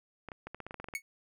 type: clicks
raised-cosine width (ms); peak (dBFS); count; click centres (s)
0.5; -27; 12; 0.287 / 0.318 / 0.47 / 0.546 / 0.603 / 0.666 / 0.709 / 0.743 / 0.8 / 0.843 / 0.886 / 0.938
type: tone with exponential decay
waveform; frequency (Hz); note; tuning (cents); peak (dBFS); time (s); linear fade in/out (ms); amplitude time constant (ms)
45% pulse; 2217; C#7; 0; -29; 0.95-1.02; 1; 15
effects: none